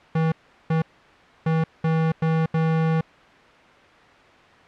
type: tone bursts at uneven times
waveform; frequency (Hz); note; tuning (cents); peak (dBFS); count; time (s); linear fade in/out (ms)
square; 161; E3; -41; -19; 6; 0.15-0.32 / 0.7-0.82 / 1.46-1.64 / 1.84-2.12 / 2.22-2.46 / 2.54-3.01; 5
effects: white hiss -49 dBFS RMS until 4.67 s + low-pass 2000 Hz 12 dB/octave